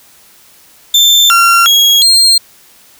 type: tone with pitch steps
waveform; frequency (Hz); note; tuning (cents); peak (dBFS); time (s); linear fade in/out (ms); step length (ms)
35% pulse; 3559 / 1373 / 3306 / 4198; A7 / F6 / G#7 / C8; +19 / -30 / -9 / +5; -3; 0.94-2.38; 5; 360
effects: white hiss -43 dBFS RMS until 2.99 s